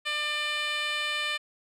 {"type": "tone with band-pass filter", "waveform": "10% pulse", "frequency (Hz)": 597, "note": "D5", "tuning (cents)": 28, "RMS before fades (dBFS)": -30, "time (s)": [0.05, 1.38], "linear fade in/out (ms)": 20, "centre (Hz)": 2700, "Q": 1, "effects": []}